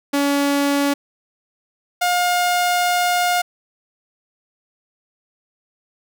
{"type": "tone pair in turn", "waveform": "sawtooth", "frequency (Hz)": [283.1, 711.9], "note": ["C#4", "F5"], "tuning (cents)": [37, 33], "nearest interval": "octave + major third", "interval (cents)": 1596, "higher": "second", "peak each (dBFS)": -12, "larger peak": "neither", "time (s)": [[0.13, 0.94], [2.01, 3.42]], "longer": "second", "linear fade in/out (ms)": 10, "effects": []}